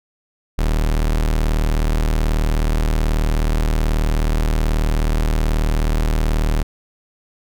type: tone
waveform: 40% pulse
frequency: 38.76 Hz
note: D#1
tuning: 6 cents flat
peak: -14 dBFS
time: 0.58-6.63 s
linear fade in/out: 10 ms
effects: none